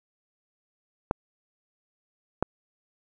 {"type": "clicks", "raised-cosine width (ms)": 1, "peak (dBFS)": -9, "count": 2, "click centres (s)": [1.111, 2.426], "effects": []}